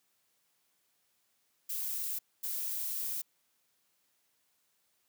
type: noise bursts at uneven times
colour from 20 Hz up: violet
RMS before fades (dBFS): -36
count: 2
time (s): 1.69-2.19 / 2.43-3.22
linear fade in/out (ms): 10
effects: white hiss -75 dBFS RMS until 5.08 s + high-pass 100 Hz 12 dB/octave